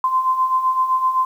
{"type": "beating tone pair", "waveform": "sine", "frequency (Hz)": [1030, 1037.8], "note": ["C6", "C6"], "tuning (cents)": [-28, -14], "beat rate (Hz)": 7.8, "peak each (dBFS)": [-23, -16], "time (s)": [0.04, 1.25], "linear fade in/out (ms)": 2, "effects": ["8-bit"]}